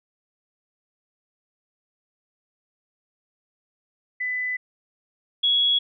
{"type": "tone pair in turn", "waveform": "sine", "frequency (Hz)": [2000, 3346], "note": ["B6", "G#7"], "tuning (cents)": [21, 12], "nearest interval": "major sixth", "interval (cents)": 891, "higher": "second", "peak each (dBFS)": [-24, -17], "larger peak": "second", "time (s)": [[4.2, 4.57], [5.43, 5.79]], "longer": "first", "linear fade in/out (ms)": 10, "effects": []}